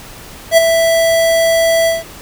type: tone with ADSR envelope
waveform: square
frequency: 660 Hz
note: E5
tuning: 2 cents sharp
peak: -3 dBFS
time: 0.51-2.04 s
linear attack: 64 ms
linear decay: 16 ms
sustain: -7 dB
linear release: 170 ms
effects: pink hiss -34 dBFS RMS until 2.21 s